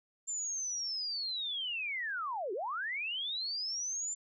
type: linear two-way sweep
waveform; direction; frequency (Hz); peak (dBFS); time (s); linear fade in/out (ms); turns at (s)
sine; down then up; 7260 to 349.2 to 7260; -34; 0.27-4.15; 20; 2.53
effects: none